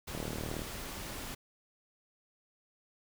pink noise, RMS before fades -42 dBFS, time 0.07-1.35 s, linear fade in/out 10 ms
click train, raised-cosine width 2 ms, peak -25 dBFS, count 19, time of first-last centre 0.15-0.619 s, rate 38.4 Hz
effects none

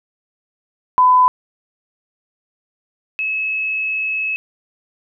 sine tone pair in turn, 1005 / 2584 Hz, B5 / E7, +30 / -35 cents, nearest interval octave + major third, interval 1635 cents, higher second, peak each -8 / -18 dBFS, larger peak first, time 0.98-1.28 / 3.19-4.36 s, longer second, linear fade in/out 0 ms, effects none

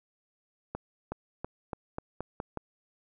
accelerating click train, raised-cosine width 1 ms, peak -20 dBFS, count 8, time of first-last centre 0.75-2.573 s, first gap 370 ms, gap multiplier 0.88, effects none

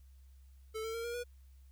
square tone with pitch steps, 438.7 / 449.7 / 461 / 472.6 / 484.5 Hz, A4 / A4 / A#4 / A#4 / B4, -5 / +38 / -19 / +24 / -33 cents, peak -38 dBFS, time 0.74-1.24 s, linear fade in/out 20 ms, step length 100 ms, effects added 66 Hz sine -55 dBFS peak until 1.71 s + white hiss -75 dBFS RMS until 1.71 s

